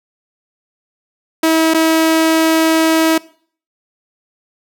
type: tone with dropouts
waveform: sawtooth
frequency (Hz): 322.2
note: E4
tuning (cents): -39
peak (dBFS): -6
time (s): 1.43-3.18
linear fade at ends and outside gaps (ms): 5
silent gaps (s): 1.738-1.744
effects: noise-tail reverb RT60 0.5 s tail -21 dB re dry